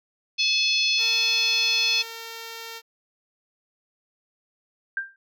harmonic tone, 860 Hz, A5, 40 cents flat, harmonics 3 / 4 / 5 / 6 / 7, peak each -24 / -25 / -25 / -28 / -34 dBFS, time 0.38-2.03 s, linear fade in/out 20 ms
5% pulse tone, 456.1 Hz, A#4, 38 cents flat, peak -24 dBFS, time 0.97-2.82 s, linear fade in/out 50 ms
sine tone with exponential decay, 1584 Hz, G6, 18 cents sharp, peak -21 dBFS, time 4.97-5.16 s, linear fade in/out 2 ms, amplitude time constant 41 ms
effects none

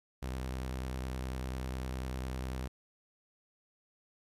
sawtooth tone with vibrato, 64.2 Hz, C2, 32 cents flat, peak -32 dBFS, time 0.22-2.68 s, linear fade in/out 10 ms, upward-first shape triangle, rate 10 Hz, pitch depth 45 cents each way, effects resampled to 32000 Hz + 12-bit

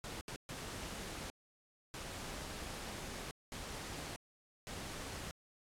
pink noise bursts at uneven times, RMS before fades -45 dBFS, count 6, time 0.04-0.21 / 0.28-0.36 / 0.49-1.3 / 1.94-3.31 / 3.52-4.16 / 4.67-5.31 s, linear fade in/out 0 ms, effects low-pass 10000 Hz 12 dB/octave + AAC 64 kbps

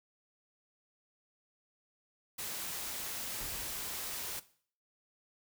white noise, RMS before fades -40 dBFS, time 2.38-4.4 s, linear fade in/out 10 ms
brown noise with exponential decay, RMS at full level -43 dBFS, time 3.4-4.28 s, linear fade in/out 5 ms, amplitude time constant 190 ms
effects noise-tail reverb RT60 0.5 s tail -17 dB re dry

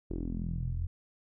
sawtooth tone with low-pass filter sweep, 42.58 Hz, F1, 43 cents flat, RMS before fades -34 dBFS, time 0.1-0.87 s, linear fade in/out 10 ms, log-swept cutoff 370 to 85 Hz, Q 4.3, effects none

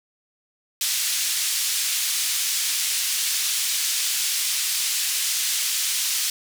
white band-pass noise, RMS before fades -24 dBFS, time 0.81-6.3 s, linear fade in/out 2 ms, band 2700 to 9400 Hz, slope 12 dB/octave, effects none

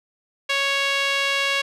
sawtooth tone with band-pass filter, 554.4 Hz, C#5, in tune, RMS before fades -22 dBFS, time 0.49-1.62 s, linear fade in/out 10 ms, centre 2800 Hz, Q 1.6, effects none

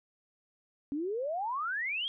sine exponential sweep, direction up, 273.1 to 3322 Hz, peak -31 dBFS, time 0.92-2.08 s, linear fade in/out 0 ms, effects none

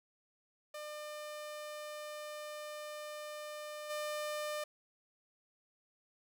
sawtooth tone with level steps, 600 Hz, D5, 37 cents sharp, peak -39 / -33 dBFS, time 0.74-4.64 s, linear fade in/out 5 ms, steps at 3.89 s, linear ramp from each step 20 ms, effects none

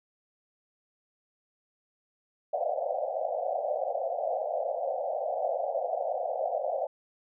white band-pass noise, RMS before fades -31 dBFS, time 2.53-6.87 s, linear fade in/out 5 ms, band 510 to 760 Hz, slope 96 dB/octave, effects none

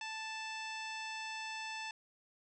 harmonic tone with a mistuned harmonic, 880 Hz, A5, in tune, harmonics 1 / 2 / 3 / 4 / 5 / 6 / 7 / 8 / 9, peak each -45 / -47 / -45 / -51 / -55 / -52 / -57 / -63 / -60 dBFS, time 0.01-1.91 s, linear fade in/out 2 ms, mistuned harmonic 8, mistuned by +43 cents, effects none

